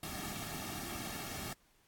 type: noise with comb filter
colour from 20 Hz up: pink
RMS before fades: -42 dBFS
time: 0.03-1.53 s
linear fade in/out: 2 ms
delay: 2 ms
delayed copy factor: -0.75
effects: pink hiss -70 dBFS RMS until 1.87 s + AAC 64 kbps